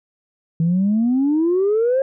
sine exponential sweep, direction up, 160 to 546 Hz, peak -13 dBFS, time 0.6-2.02 s, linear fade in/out 2 ms, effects tanh soft clip ceiling -11 dBFS

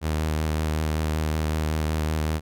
sawtooth tone with vibrato, 77.78 Hz, D#2, in tune, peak -19 dBFS, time 0.01-2.41 s, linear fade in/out 50 ms, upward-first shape sine, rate 5.3 Hz, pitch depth 21 cents each way, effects none

